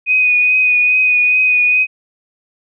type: tone with vibrato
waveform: sine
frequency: 2489 Hz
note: D#7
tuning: in tune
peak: -9 dBFS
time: 0.06-1.87 s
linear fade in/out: 50 ms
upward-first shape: triangle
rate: 2.4 Hz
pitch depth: 24 cents each way
effects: none